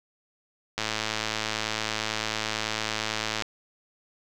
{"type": "click train", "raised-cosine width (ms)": 0.2, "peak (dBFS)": -10, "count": 289, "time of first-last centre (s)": [0.78, 3.422], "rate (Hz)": 109, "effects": []}